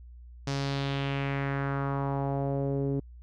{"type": "tone with low-pass filter sweep", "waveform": "sawtooth", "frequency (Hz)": 138.59, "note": "C#3", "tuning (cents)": 0, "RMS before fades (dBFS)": -30, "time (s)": [0.47, 3], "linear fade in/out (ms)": 5, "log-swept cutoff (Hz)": [5700, 360], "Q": 2.4, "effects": ["added 60 Hz sine -45 dBFS peak until 3.22 s"]}